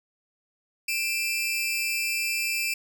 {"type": "tone pair together", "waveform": "sawtooth", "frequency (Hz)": [2379, 2636], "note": ["D7", "E7"], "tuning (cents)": [22, -1], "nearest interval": "major second", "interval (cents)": 177, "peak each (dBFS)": -25, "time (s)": [0.88, 2.74], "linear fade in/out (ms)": 5, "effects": []}